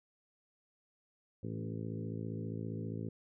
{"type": "harmonic tone with a mistuned harmonic", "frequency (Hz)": 55, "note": "A1", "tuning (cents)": 0, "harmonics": [2, 3, 4, 5, 6, 7, 8, 9], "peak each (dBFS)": [-41, -43, -45, -47, -51, -49, -51, -54], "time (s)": [1.43, 3.09], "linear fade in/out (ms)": 5, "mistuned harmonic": 5, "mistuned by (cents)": 16, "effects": []}